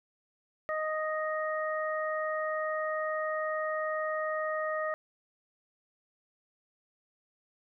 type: harmonic tone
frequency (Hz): 622.3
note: D#5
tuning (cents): 0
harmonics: 1 / 2 / 3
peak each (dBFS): -32 / -35 / -37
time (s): 0.69-4.94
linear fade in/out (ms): 0
effects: none